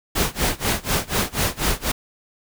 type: noise with tremolo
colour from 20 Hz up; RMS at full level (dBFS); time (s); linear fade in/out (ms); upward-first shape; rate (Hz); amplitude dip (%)
pink; -19; 0.15-1.92; 10; sine; 4.1; 95
effects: none